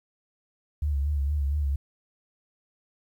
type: tone with vibrato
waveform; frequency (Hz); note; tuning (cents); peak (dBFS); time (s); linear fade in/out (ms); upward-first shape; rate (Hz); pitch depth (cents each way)
sine; 71.8; D2; -39; -23; 0.82-1.76; 5; sine; 4.3; 72
effects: 10-bit